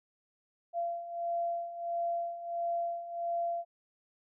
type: beating tone pair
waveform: sine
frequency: 684 / 685.5 Hz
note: F5 / F5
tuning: -36 / -32 cents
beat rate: 1.5 Hz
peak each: -38 / -33 dBFS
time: 0.73-3.65 s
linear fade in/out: 50 ms
effects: none